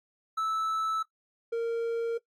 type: tone pair in turn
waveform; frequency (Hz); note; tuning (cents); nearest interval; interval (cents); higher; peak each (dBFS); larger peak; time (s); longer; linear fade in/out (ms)
triangle; 1311 / 462.6; E6 / A#4; -10 / -13; octave + tritone; 1803; first; -25; neither; 0.37-1.03 / 1.52-2.18; neither; 10
effects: noise-tail reverb RT60 0.1 s tail -20 dB re dry + AAC 48 kbps